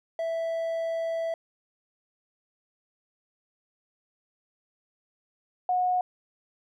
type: tone pair in turn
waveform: triangle / sine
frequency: 659.3 / 728.3 Hz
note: E5 / F#5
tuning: 0 / -28 cents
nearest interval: major second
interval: 172 cents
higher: second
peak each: -25 / -22 dBFS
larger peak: second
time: 0.19-1.34 / 5.69-6.01 s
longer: first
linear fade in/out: 2 ms
effects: none

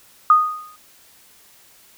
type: tone with exponential decay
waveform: sine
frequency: 1238 Hz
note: D#6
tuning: 9 cents flat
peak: -6 dBFS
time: 0.3-0.76 s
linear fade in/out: 2 ms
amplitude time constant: 100 ms
effects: white hiss -51 dBFS RMS until 1.97 s

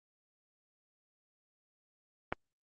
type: click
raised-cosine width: 0.5 ms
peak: -17 dBFS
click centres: 2.325 s
effects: Opus 24 kbps

